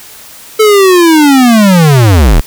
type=linear sweep; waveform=square; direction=down; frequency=440 to 30.87 Hz; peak=-3 dBFS; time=0.59-2.41 s; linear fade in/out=10 ms; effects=white hiss -32 dBFS RMS until 2.46 s